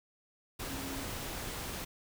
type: tone in noise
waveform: sine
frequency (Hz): 270.8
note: C#4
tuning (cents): -40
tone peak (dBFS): -42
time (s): 0.69-1.04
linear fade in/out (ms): 10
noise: pink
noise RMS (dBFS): -40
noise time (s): 0.59-1.85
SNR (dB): -5
effects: none